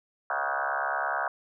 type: tone with frequency modulation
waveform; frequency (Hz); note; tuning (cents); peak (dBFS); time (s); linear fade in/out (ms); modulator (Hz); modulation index
sine; 1108.7; C#6; 0; -26; 0.3-1.28; 2; 69.3; 7
effects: none